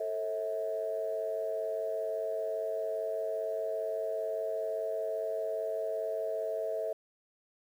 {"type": "tone cluster", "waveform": "sine", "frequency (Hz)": [443.3, 541, 646], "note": ["A4", "C#5", "E5"], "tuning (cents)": [13, -42, -35], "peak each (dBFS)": [-36, -39, -33], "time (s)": [0, 6.93], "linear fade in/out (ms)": 5, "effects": ["tanh soft clip ceiling -22 dBFS", "10-bit"]}